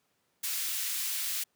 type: high-pass noise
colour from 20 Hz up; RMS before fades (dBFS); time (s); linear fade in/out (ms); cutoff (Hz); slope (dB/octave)
white; -33; 0.43-1.44; 10; 2000; 12
effects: pink hiss -74 dBFS RMS until 1.55 s + high-pass 150 Hz 12 dB/octave